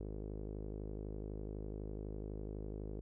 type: tone with low-pass filter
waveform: sawtooth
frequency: 52 Hz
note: G#1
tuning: 3 cents sharp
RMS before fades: -44 dBFS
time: 0-3.01 s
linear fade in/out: 5 ms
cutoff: 420 Hz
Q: 2.9
effects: none